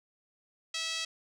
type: tone with band-pass filter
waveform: 5% pulse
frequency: 651 Hz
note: E5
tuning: 22 cents flat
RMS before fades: -35 dBFS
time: 0.74-1.05 s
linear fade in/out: 5 ms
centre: 3500 Hz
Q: 1.1
effects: none